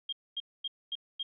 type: tone bursts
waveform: sine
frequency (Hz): 3221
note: G7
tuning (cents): +46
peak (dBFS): -32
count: 5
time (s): 0.09-1.23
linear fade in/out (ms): 5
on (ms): 36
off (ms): 240
effects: none